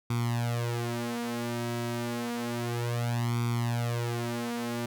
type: tone with flanger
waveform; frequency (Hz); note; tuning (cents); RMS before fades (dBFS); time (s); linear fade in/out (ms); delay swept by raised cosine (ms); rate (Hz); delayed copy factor
sawtooth; 118.8; A#2; +33; -31; 0.1-4.86; 5; 0.86 to 5.36; 0.3; +0.95
effects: none